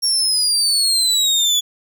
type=exponential sweep; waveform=30% pulse; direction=down; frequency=5570 to 3410 Hz; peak=-11 dBFS; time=0.02-1.61 s; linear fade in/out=20 ms; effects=none